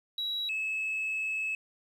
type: tone pair in turn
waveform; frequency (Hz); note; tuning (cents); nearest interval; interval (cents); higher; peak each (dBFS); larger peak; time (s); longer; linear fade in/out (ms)
sine; 3885 / 2593; B7 / E7; -29 / -29; perfect fifth; 700; first; -29 / -28; second; 0.18-0.49 / 0.49-1.55; second; 2
effects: tanh soft clip ceiling -27 dBFS + 10-bit